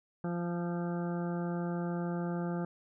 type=harmonic tone with a mistuned harmonic; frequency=173.4 Hz; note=F3; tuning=12 cents flat; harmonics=1 / 2 / 3 / 4 / 5 / 7 / 8 / 9; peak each=-33 / -39 / -43 / -45 / -47 / -50 / -51 / -52 dBFS; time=0.24-2.65 s; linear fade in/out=2 ms; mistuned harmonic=8; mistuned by=-22 cents; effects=none